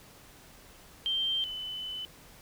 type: tone pair in turn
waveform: sine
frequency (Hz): 3145 / 3017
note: G7 / F#7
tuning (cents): +5 / +33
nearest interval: minor second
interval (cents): 72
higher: first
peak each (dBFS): -27 / -35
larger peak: first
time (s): 1.06-1.44 / 1.44-2.05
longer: second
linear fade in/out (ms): 0
effects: pink hiss -54 dBFS RMS until 2.41 s